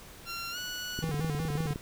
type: tone with pitch glide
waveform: 15% pulse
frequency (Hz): 1373 to 1471.5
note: F6 to F#6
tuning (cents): -30 to -10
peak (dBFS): -29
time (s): 0.25-1.05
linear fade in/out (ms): 50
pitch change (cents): +120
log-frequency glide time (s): 0.51-0.58
type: click train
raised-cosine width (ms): 3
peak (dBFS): -22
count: 16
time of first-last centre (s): 0.99-1.759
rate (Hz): 19.5
type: tone with vibrato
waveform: square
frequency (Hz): 153.7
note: D#3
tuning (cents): -21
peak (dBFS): -31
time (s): 1.02-1.74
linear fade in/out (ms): 10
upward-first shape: square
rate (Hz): 5.4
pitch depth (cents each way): 87
effects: pink hiss -50 dBFS RMS until 1.81 s